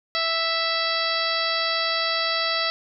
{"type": "harmonic tone", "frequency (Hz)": 659.3, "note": "E5", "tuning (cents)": 0, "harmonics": [1, 2, 3, 4, 5, 6, 7, 8], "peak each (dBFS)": [-30, -28, -29, -33, -32, -29, -28, -33], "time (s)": [0.15, 2.7], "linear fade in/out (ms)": 0, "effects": []}